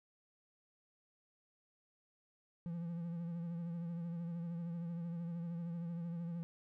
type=tone with vibrato; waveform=triangle; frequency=169.8 Hz; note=F3; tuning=48 cents flat; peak=-37 dBFS; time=2.66-6.43 s; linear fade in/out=0 ms; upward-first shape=triangle; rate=13 Hz; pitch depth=51 cents each way; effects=none